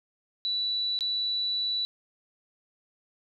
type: tone with dropouts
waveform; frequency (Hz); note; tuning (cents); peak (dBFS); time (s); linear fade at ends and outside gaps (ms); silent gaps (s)
sine; 3951; B7; 0; -26; 0.45-1.85; 0; 0.99-1.008
effects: none